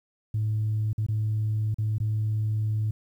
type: tone with dropouts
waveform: sine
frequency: 107.9 Hz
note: A2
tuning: 33 cents flat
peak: -22 dBFS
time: 0.34-2.91 s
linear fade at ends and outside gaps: 5 ms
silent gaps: 0.931-0.98 / 1.065-1.085 / 1.744-1.784 / 1.983-2.001 s
effects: tanh soft clip ceiling -20 dBFS + 10-bit